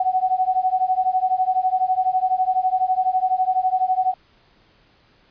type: beating tone pair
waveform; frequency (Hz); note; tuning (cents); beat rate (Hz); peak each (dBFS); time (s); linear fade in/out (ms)
sine; 740 / 752; F#5 / F#5; 0 / +28; 12; -20; 0-4.14; 5
effects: pink hiss -57 dBFS RMS until 5.3 s + resampled to 11025 Hz